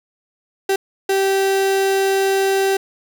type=tone bursts at uneven times; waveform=35% pulse; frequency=388.5 Hz; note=G4; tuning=16 cents flat; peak=-13 dBFS; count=2; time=0.69-0.76 / 1.09-2.77 s; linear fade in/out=5 ms; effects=none